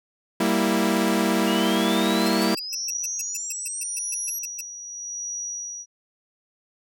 sawtooth chord, E diminished, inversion first, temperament equal, 196 / 233.1 / 329.6 Hz, G3 / Bb3 / E4, 0 / 0 / 0 cents, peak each -20 dBFS, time 0.4-2.55 s, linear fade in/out 5 ms
sine exponential sweep, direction up, 2827 to 11560 Hz, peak -30 dBFS, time 1.47-4.39 s, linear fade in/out 5 ms
10% pulse tone bursts, 2637 Hz, E7, in tune, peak -21 dBFS, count 16, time 2.26-4.61 s, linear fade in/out 5 ms, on 25 ms, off 130 ms
sine tone with tremolo, 5800 Hz, F#8, 35 cents flat, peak -28 dBFS, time 2.69-5.86 s, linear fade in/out 50 ms, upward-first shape sine, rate 0.84 Hz, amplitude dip 55%
effects none

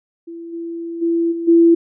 sine tone with level steps, 335.6 Hz, E4, 31 cents sharp, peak -29 / -24 / -14 / -21 / -7 dBFS, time 0.27-1.75 s, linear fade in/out 10 ms, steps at 0.52 / 1.01 / 1.31 / 1.47 s, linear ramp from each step 20 ms, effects none

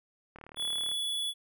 click train, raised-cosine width 0.5 ms, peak -32 dBFS, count 22, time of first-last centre 0.36-0.916 s, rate 37.8 Hz
square tone, 3414 Hz, G#7, 47 cents sharp, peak -31 dBFS, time 0.56-1.34 s, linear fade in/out 50 ms
effects none

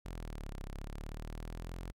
sawtooth exponential two-way sweep, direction down then up, 44.7 to 33.27 to 44.7 Hz, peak -37 dBFS, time 0.05-1.92 s, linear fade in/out 10 ms, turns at 0.57 s, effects AAC 64 kbps

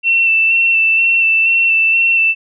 sine tone with vibrato, 2685 Hz, E7, 31 cents sharp, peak -9 dBFS, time 0.03-2.35 s, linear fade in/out 50 ms, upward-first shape square, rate 2.1 Hz, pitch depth 16 cents each way, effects none

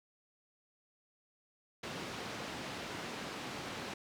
pink band-pass noise, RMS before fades -43 dBFS, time 1.83-3.94 s, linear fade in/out 5 ms, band 160 to 4800 Hz, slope 12 dB/octave, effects none

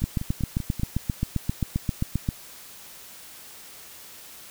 two click trains, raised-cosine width 5 ms, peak -11 / -18 dBFS, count 18 / 5, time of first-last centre 0.04-2.289 / 0.02-0.797 s, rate 7.56 / 5.15 Hz, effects white hiss -45 dBFS RMS until 4.5 s

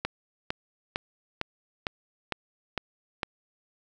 click train, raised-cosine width 0.3 ms, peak -12 dBFS, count 8, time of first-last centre 0.05-3.232 s, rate 2.2 Hz, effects none

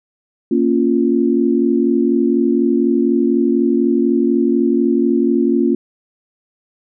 sine chord, Bb minor, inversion none, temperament equal, 233.1 / 277.2 / 349.2 Hz, Bb3 / Db4 / F4, 0 / 0 / 0 cents, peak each -16 dBFS, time 0.51-5.75 s, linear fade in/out 5 ms, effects none

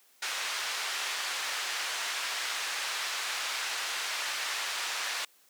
pink band-pass noise, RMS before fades -34 dBFS, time 0.22-5.25 s, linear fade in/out 5 ms, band 1300 to 6400 Hz, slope 12 dB/octave, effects white hiss -63 dBFS RMS until 5.49 s + high-pass 300 Hz 12 dB/octave

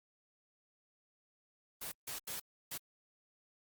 white noise bursts at uneven times, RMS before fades -42 dBFS, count 4, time 1.81-1.92 / 2.07-2.19 / 2.27-2.4 / 2.71-2.78 s, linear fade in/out 10 ms, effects Opus 24 kbps

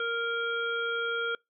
harmonic tone, 465.4 Hz, A#4, 3 cents flat, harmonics 1 / 3 / 5 / 7, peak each -33 / -30 / -44 / -38 dBFS, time 0-1.35 s, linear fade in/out 2 ms, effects noise-tail reverb RT60 0.2 s tail -26 dB re dry

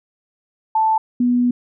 sine tone pair in turn, 880 / 244.8 Hz, A5 / B3, 0 / -15 cents, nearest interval octave + minor seventh, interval 2215 cents, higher first, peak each -13 dBFS, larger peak neither, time 0.75-0.98 / 1.2-1.51 s, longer second, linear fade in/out 5 ms, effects none

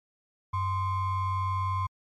triangle ring-modulated tone, 568 Hz, C#5, 42 cents sharp, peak -21 dBFS, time 0.53-1.87 s, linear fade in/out 10 ms, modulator 473 Hz, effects MP3 64 kbps

